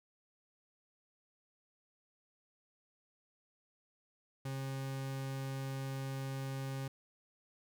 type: tone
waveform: 40% pulse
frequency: 134.8 Hz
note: C#3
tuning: 48 cents flat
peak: -37 dBFS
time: 4.45-6.88 s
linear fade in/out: 5 ms
effects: none